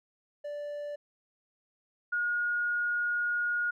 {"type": "tone pair in turn", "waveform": ["triangle", "sine"], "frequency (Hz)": [585, 1437.1], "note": ["D5", "F6"], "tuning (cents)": [-7, 49], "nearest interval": "octave + major third", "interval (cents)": 1556, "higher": "second", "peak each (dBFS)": [-33, -27], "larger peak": "second", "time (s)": [[0.44, 0.96], [2.12, 3.71]], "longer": "second", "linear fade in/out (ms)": 10, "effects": []}